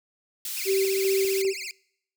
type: high-pass noise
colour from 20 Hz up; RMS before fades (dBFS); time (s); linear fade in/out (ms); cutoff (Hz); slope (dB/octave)
white; -33; 0.45-1.42; 2; 2700; 12
type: tone with vibrato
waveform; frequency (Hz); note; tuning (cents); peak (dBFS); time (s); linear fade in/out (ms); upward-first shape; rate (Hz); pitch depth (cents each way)
20% pulse; 2381; D7; +23; -28; 0.57-1.71; 0; triangle; 15; 290
type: tone with tremolo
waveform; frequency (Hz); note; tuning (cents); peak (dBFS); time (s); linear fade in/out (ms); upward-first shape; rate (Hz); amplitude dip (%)
sine; 386.7; G4; -24; -20; 0.65-1.54; 50; square; 2.5; 25
effects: noise-tail reverb RT60 0.7 s tail -24 dB re dry